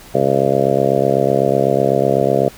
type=harmonic tone; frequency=68 Hz; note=C#2; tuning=33 cents flat; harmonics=2 / 3 / 4 / 5 / 6 / 7 / 8 / 9 / 10; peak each=-22 / -23 / -24 / -24 / -19 / -20 / -20 / -19 / -20 dBFS; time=0.14-2.49 s; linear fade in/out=10 ms; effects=pink hiss -40 dBFS RMS until 2.57 s